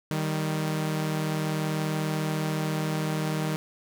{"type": "tone pair together", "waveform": "sawtooth", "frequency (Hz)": [155.56, 195.99], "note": ["D#3", "G3"], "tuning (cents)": [0, 0], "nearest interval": "major third", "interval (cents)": 400, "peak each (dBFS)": [-23, -29], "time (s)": [0.11, 3.56], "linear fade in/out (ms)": 0, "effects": []}